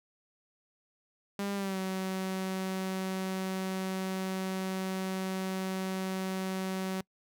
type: tone with pitch glide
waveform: sawtooth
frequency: 200 to 188.88 Hz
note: G3 to F#3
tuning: +35 to +36 cents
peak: -28 dBFS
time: 1.39-7.01 s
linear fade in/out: 2 ms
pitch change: -99 cents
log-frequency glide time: 1.55-1.78 s
effects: noise-tail reverb RT60 0.1 s tail -25 dB re dry